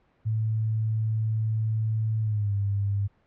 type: tone with pitch glide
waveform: sine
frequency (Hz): 110 to 100.29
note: A2 to G2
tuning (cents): 0 to +40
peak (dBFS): -23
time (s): 0.25-3.08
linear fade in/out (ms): 20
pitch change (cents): -160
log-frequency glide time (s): 2.21-2.54
effects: pink hiss -65 dBFS RMS until 3.26 s + low-pass 2000 Hz 12 dB/octave